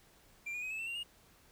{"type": "tone with pitch steps", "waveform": "triangle", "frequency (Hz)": [2371, 2445, 2521, 2599, 2680, 2763, 2849], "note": ["D7", "D#7", "D#7", "E7", "E7", "F7", "F7"], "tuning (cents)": [16, -31, 22, -25, 28, -19, 34], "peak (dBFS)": -36, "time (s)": [0.46, 1.034], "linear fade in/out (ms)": 10, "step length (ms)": 82, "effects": ["pink hiss -64 dBFS RMS until 1.51 s"]}